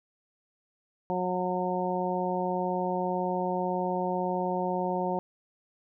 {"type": "harmonic tone", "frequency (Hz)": 181.8, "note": "F#3", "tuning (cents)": -30, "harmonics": [1, 2, 3, 4, 5], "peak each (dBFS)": [-33, -33, -33, -33, -33], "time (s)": [1.1, 5.19], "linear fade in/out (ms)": 0, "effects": []}